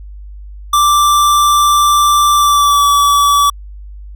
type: tone with pitch glide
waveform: square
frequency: 1174.7 to 1147.9 Hz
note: D6 to D6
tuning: 0 to -40 cents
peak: -8 dBFS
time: 0.73-3.5 s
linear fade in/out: 5 ms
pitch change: -40 cents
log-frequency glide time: 2.35-2.85 s
effects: added 50 Hz sine -28 dBFS peak until 4.15 s